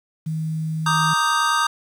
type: tone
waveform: sine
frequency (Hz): 158.3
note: D#3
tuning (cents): +30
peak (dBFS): -22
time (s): 0.26-1.14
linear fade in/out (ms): 10
type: chord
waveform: square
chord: Eb major seventh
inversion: second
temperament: equal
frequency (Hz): 932.3 / 1174.7 / 1244.5 / 1568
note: Bb5 / D6 / Eb6 / G6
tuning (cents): 0 / 0 / 0 / 0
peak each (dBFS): -25 / -27 / -21 / -24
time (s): 0.86-1.67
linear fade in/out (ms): 5
effects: low-pass 10000 Hz 12 dB/octave + 8-bit